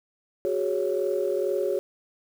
sine chord, F# suspended second, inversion none, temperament equal with one note detuned, 370 / 412.2 / 554.4 Hz, F#4 / G#4 / C#5, 0 / -13 / 0 cents, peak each -27 dBFS, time 0.45-1.79 s, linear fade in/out 0 ms, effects tanh soft clip ceiling -14 dBFS + 8-bit

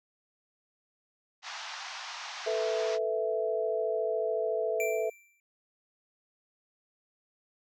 pink band-pass noise, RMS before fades -41 dBFS, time 1.42-2.99 s, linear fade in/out 50 ms, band 740 to 6300 Hz, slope 48 dB/octave
sine chord, A suspended second, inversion none, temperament equal, 440 / 493.9 / 659.3 Hz, A4 / B4 / E5, 0 / 0 / 0 cents, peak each -31 / -34 / -31 dBFS, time 2.46-5.1 s, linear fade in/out 10 ms
square tone with exponential decay, 2349 Hz, D7, in tune, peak -31 dBFS, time 4.8-5.4 s, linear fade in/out 1 ms, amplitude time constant 130 ms
effects none

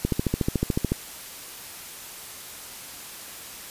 click train, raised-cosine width 3 ms, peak -9 dBFS, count 13, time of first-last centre 0.05-0.92 s, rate 13.8 Hz, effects white hiss -40 dBFS RMS until 3.7 s + resampled to 32000 Hz

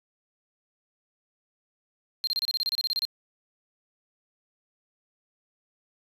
triangle tone bursts, 4186 Hz, C8, in tune, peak -23 dBFS, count 14, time 2.24-3.051 s, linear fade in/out 0 ms, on 31 ms, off 29 ms, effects resampled to 32000 Hz

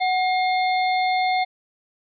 harmonic tone with a mistuned harmonic, 712 Hz, F5, 33 cents sharp, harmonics 1 / 3 / 5 / 6, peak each -19 / -26 / -33 / -34 dBFS, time 0-1.45 s, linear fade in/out 20 ms, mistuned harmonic 1, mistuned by +71 cents, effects none

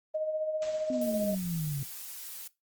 sine tone with tremolo, 622.3 Hz, D#5, in tune, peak -27 dBFS, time 0.14-1.35 s, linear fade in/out 10 ms, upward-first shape sine, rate 15 Hz, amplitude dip 45%
white noise with exponential decay, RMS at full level -40 dBFS, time 0.62-1.73 s, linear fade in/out 2 ms, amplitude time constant 240 ms
sine exponential sweep, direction down, 261.6 to 135.6 Hz, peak -30 dBFS, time 0.9-1.83 s, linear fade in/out 2 ms
blue noise, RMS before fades -42 dBFS, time 0.92-2.48 s, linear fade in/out 10 ms
effects noise-tail reverb RT60 0.2 s tail -19 dB re dry + Opus 24 kbps

